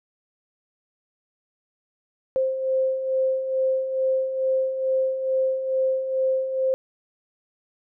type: beating tone pair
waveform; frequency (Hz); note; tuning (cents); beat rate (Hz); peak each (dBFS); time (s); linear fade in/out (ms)
sine; 523.3 / 525.6; C5 / C5; 0 / +8; 2.3; -29 / -21; 2.36-6.74; 0
effects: none